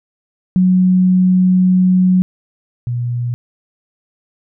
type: tone pair in turn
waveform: sine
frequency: 184 / 121.03 Hz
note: F#3 / B2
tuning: -9 / -35 cents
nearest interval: perfect fifth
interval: 726 cents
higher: first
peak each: -8 / -16 dBFS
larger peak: first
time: 0.56-2.22 / 2.87-3.34 s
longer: first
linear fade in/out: 0 ms
effects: none